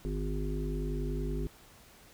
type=harmonic tone with a mistuned harmonic; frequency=50.6 Hz; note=G#1; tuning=44 cents flat; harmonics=1 / 3 / 5 / 7 / 8; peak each=-33 / -38 / -40 / -41 / -42 dBFS; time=0.05-1.47 s; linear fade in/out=0 ms; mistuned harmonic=1; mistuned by=-18 cents; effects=pink hiss -57 dBFS RMS until 2.13 s